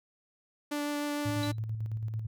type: tone with vibrato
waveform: sawtooth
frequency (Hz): 292.5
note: D4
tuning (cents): -7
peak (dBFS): -27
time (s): 0.71-1.52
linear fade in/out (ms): 10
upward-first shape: triangle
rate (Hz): 6.6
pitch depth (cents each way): 9
type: tone with tremolo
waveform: sine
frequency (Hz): 110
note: A2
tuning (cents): 0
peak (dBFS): -30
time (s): 1.25-2.27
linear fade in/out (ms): 10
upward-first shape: square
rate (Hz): 9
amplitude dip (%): 40
type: tone with exponential decay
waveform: sine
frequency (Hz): 3951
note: B7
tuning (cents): 0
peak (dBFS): -33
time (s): 1.43-1.58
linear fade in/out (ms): 1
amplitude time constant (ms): 31
effects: none